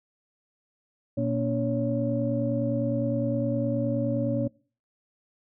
sine tone cluster, 119.7 / 236.1 / 285.8 / 559 Hz, A#2 / A#3 / D4 / C#5, +46 / +22 / -47 / +14 cents, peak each -29 dBFS, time 1.17-4.48 s, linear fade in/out 10 ms, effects noise-tail reverb RT60 0.4 s tail -22 dB re dry + tanh soft clip ceiling -13 dBFS

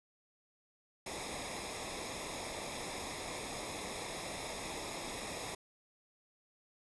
pink noise with comb filter, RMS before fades -42 dBFS, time 1.06-5.55 s, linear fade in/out 5 ms, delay 0.67 ms, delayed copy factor -0.7, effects resampled to 24000 Hz

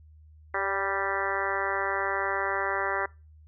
harmonic tone with a mistuned harmonic, 196.2 Hz, G3, 2 cents sharp, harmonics 2 / 3 / 4 / 5 / 6 / 7 / 8 / 9 / 10, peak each -35 / -35 / -35 / -35 / -35 / -35 / -35 / -35 / -35 dBFS, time 0.54-3.06 s, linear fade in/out 5 ms, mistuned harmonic 3, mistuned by -25 cents, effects noise-tail reverb RT60 0.3 s tail -23 dB re dry + added 77 Hz sine -50 dBFS peak until 3.47 s

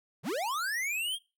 square linear sweep, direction up, 104.6 to 3300 Hz, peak -31 dBFS, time 0.23-1.19 s, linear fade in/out 50 ms, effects noise-tail reverb RT60 0.3 s tail -24 dB re dry

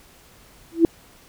sine tone with exponential growth, 332.1 Hz, E4, 13 cents sharp, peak -6 dBFS, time 0.72-0.85 s, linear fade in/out 1 ms, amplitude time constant 28 ms, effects pink hiss -51 dBFS RMS until 1.28 s

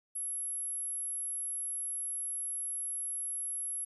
sine tone, 11180 Hz, F9, 1 cent sharp, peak -34 dBFS, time 0.15-3.85 s, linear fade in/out 10 ms, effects none

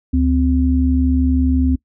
sine tone pair together, 72.7 / 258.3 Hz, D2 / C4, -17 / -22 cents, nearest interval octave + minor seventh, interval 2195 cents, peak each -15 dBFS, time 0.13-1.76 s, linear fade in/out 10 ms, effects noise-tail reverb RT60 0.1 s tail -22 dB re dry

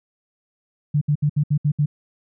sine tone bursts, 147.4 Hz, D3, 7 cents sharp, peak -15 dBFS, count 7, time 0.94-1.86 s, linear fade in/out 10 ms, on 74 ms, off 67 ms, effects none

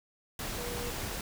sine tone in noise, 481.1 Hz, B4, 45 cents flat, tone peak -40 dBFS, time 0.58-0.9 s, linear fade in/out 2 ms, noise pink, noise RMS -37 dBFS, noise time 0.39-1.21 s, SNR -6 dB, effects none

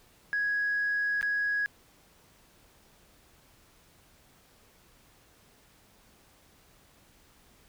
sine tone with dropouts, 1663 Hz, G#6, 2 cents sharp, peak -25 dBFS, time 0.33-1.66 s, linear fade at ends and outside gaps 0 ms, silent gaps 1.212-1.228 s, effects tanh soft clip ceiling -22 dBFS + pink hiss -61 dBFS RMS until 7.68 s

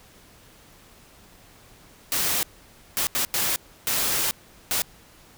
white noise bursts at uneven times, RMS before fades -24 dBFS, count 6, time 2.12-2.43 / 2.97-3.07 / 3.15-3.25 / 3.34-3.56 / 3.87-4.31 / 4.71-4.82 s, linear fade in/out 0 ms, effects pink hiss -52 dBFS RMS until 5.37 s

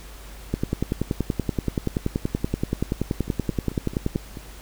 two click trains, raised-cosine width 3 ms, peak -9 / -21 dBFS, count 39 / 6, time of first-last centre 0.54-4.159 / 3.28-4.372 s, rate 10.5 / 4.58 Hz, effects added 50 Hz sine -40 dBFS peak until 4.61 s + pink hiss -45 dBFS RMS until 4.61 s

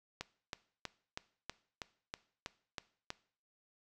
click train, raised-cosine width 0.2 ms, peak -22 dBFS, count 10, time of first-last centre 0.21-3.104 s, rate 3.11 Hz, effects noise-tail reverb RT60 0.5 s tail -19 dB re dry

